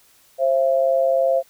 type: tone pair together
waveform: sine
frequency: 531 / 673.9 Hz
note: C5 / E5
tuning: +25 / +38 cents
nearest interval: major third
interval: 413 cents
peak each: -17 / -19 dBFS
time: 0.38-1.43 s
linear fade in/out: 50 ms
effects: white hiss -55 dBFS RMS until 1.49 s